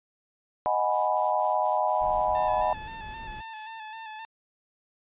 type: chord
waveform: sine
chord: G# minor seventh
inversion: second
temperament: equal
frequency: 622.3 / 740 / 830.6 / 987.8 Hz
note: D#5 / F#5 / G#5 / B5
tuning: 0 / 0 / 0 / 0 cents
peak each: -28 dBFS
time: 0.66-2.73 s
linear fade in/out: 0 ms
type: noise bursts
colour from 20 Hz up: violet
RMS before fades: -41 dBFS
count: 12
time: 0.9-3.707 s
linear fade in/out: 50 ms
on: 200 ms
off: 37 ms
type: noise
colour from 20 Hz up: brown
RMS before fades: -43 dBFS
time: 2-3.42 s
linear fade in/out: 20 ms
type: tone with vibrato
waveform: sawtooth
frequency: 880 Hz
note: A5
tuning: in tune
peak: -34 dBFS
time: 2.35-4.25 s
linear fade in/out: 0 ms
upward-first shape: square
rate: 3.8 Hz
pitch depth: 32 cents each way
effects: resampled to 8000 Hz